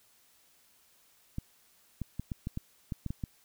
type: clicks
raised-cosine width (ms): 5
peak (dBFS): -22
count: 10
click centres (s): 1.384 / 2.017 / 2.196 / 2.318 / 2.471 / 2.574 / 2.922 / 3.063 / 3.105 / 3.238
effects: white hiss -65 dBFS RMS until 3.44 s